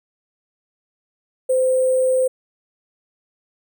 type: tone with sample-and-hold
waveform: sine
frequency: 515 Hz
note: C5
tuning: 28 cents flat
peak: -14 dBFS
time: 1.49-2.28 s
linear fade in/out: 10 ms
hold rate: 8820 Hz
effects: none